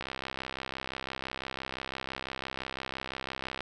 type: click train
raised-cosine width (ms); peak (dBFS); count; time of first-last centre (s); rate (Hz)
0.3; -19; 238; 0.01-3.606; 65.9
effects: none